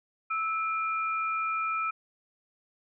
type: tone pair together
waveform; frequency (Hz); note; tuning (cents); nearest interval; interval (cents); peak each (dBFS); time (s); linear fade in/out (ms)
sine; 1313.9 / 2400; E6 / D7; -6 / +37; minor seventh; 1043; -28 / -34; 0.3-1.91; 10
effects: none